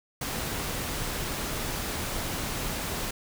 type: noise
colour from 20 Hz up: pink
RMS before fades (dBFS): -32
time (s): 0.21-3.11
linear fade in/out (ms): 5
effects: none